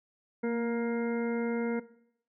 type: harmonic tone with a mistuned harmonic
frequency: 234.8 Hz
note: A#3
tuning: 13 cents sharp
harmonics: 1 / 2 / 3 / 4 / 6 / 7 / 8 / 9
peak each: -30 / -31 / -47 / -44 / -44 / -52 / -55 / -45 dBFS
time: 0.43-1.8 s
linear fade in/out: 10 ms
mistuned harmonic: 1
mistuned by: -21 cents
effects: noise-tail reverb RT60 0.7 s tail -18 dB re dry

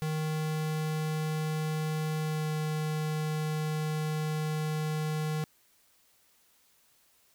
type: tone with pitch glide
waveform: square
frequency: 155.56 to 154.49 Hz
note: D#3 to D#3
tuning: 0 to -12 cents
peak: -30 dBFS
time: 0.02-5.44 s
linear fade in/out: 0 ms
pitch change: -12 cents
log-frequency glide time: 2.19-2.48 s
effects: white hiss -66 dBFS RMS until 7.34 s

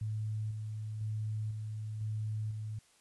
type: tone with tremolo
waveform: sine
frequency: 108 Hz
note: A2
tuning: 32 cents flat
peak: -33 dBFS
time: 0.01-2.79 s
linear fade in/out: 5 ms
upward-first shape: square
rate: 1 Hz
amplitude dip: 35%
effects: white hiss -66 dBFS RMS until 3 s + resampled to 24000 Hz

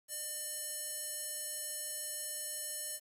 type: tone with band-pass filter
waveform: square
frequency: 601 Hz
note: D5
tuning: 40 cents sharp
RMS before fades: -41 dBFS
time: 0.08-3 s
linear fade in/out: 50 ms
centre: 10000 Hz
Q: 2.7
effects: 10-bit

